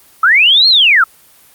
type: linear two-way sweep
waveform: sine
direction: up then down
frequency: 1244.5 to 4337 to 1244.5 Hz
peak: -5 dBFS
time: 0.23-1.04 s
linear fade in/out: 5 ms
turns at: 0.68 s
effects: white hiss -45 dBFS RMS until 1.54 s + Opus 24 kbps